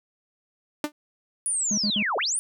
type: tone with exponential decay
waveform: sawtooth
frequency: 298.2 Hz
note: D4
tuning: 27 cents sharp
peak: -17 dBFS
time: 0.84-0.92 s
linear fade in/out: 2 ms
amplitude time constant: 16 ms
type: linear two-way sweep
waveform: sine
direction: down then up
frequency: 9956 to 374.1 to 9956 Hz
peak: -23 dBFS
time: 1.46-2.39 s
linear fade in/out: 0 ms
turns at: 2.17 s
type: tone bursts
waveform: triangle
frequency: 208.5 Hz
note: G#3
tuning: 7 cents sharp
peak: -23 dBFS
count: 3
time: 1.71-2.027 s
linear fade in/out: 2 ms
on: 67 ms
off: 58 ms
effects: none